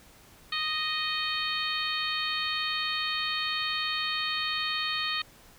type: harmonic tone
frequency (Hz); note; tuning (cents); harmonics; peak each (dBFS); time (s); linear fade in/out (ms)
621; D#5; -3; 2 / 3 / 4 / 5 / 6 / 7; -35 / -35 / -35 / -35 / -35 / -35; 0.52-5.22; 5
effects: pink hiss -55 dBFS RMS until 5.58 s